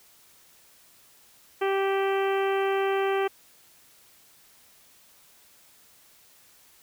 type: harmonic tone with a mistuned harmonic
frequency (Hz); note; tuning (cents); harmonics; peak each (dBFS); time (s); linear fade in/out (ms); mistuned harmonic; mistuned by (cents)
390.3; G4; -8; 1 / 2 / 3 / 4 / 5 / 6 / 7 / 8; -24 / -30 / -34 / -36 / -38 / -40 / -41 / -42; 1.61-3.28; 10; 7; -27
effects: white hiss -57 dBFS RMS until 6.82 s